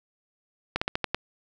slowing click train, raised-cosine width 0.3 ms, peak -9 dBFS, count 6, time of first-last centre 0.76-1.146 s, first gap 55 ms, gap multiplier 1.17, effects none

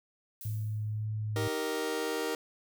violet noise with exponential decay, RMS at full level -43 dBFS, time 0.41-1.06 s, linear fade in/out 1 ms, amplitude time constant 140 ms
sine tone with vibrato, 107.3 Hz, A2, 43 cents flat, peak -31 dBFS, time 0.45-1.48 s, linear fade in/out 5 ms, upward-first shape sine, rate 1.9 Hz, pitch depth 9 cents each way
sawtooth chord, Eb major, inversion none, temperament just, 311.1 / 388.9 / 466.7 Hz, Eb4 / G4 / Bb4, 0 / -14 / +2 cents, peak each -33 / -33 / -29 dBFS, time 1.36-2.35 s, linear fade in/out 2 ms
effects none

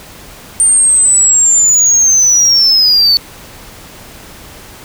sine linear sweep, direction down, 8870 to 4452 Hz, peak -3 dBFS, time 0.6-3.17 s, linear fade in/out 0 ms, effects tanh soft clip ceiling -4 dBFS + pink hiss -34 dBFS RMS until 4.84 s

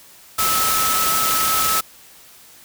sine tone in noise, 1300 Hz, E6, 24 cents flat, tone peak -20 dBFS, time 0.38-1.81 s, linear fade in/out 10 ms, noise white, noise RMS -20 dBFS, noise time 0.38-1.81 s, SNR -3 dB, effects white hiss -46 dBFS RMS until 2.64 s

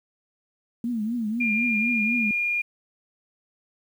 sine tone with vibrato, 226.5 Hz, A#3, 50 cents flat, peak -24 dBFS, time 0.84-2.31 s, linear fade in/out 2 ms, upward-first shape triangle, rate 4 Hz, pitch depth 160 cents each way
sine tone with pitch glide, 2400 to 2418 Hz, D7 to D7, +37 to +50 cents, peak -22 dBFS, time 1.4-2.62 s, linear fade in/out 10 ms, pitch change +13 cents, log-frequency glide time 1.61-2.12 s
effects 9-bit

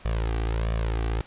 sawtooth tone with flanger, 55.8 Hz, A1, 25 cents sharp, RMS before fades -26 dBFS, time 0.05-1.21 s, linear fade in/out 0 ms, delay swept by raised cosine 1.7 to 2.6 ms, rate 1.5 Hz, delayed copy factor +0.7, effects pink hiss -50 dBFS RMS until 1.26 s + resampled to 8000 Hz

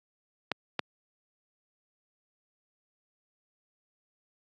clicks, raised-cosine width 0.3 ms, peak -11 dBFS, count 2, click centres 0.517 / 0.793 s, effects high-pass 150 Hz 12 dB/octave + AAC 64 kbps

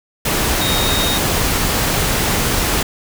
sine tone in noise, 3729 Hz, A#7, in tune, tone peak -20 dBFS, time 0.61-1.18 s, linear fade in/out 5 ms, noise pink, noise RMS -17 dBFS, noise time 0.25-2.83 s, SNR -6 dB, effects none

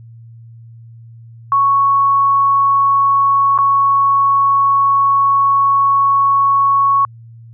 sine tone with dropouts, 1108.7 Hz, C#6, in tune, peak -9 dBFS, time 1.52-7.05 s, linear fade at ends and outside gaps 1 ms, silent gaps 3.578-3.587 s, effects added 115 Hz sine -35 dBFS peak until 7.53 s

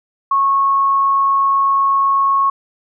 sine tone, 1098 Hz, C#6, 17 cents flat, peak -11 dBFS, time 0.31-2.5 s, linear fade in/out 5 ms, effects none

